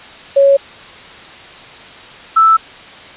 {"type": "tone pair in turn", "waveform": "sine", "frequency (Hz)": [554.4, 1318.6], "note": ["C#5", "E6"], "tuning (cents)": [0, 0], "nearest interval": "octave + minor third", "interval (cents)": 1500, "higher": "second", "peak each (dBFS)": [-5, -5], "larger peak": "neither", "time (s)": [[0.36, 0.57], [2.36, 2.57]], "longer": "neither", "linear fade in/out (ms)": 10, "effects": ["white hiss -35 dBFS RMS until 3.16 s", "resampled to 8000 Hz"]}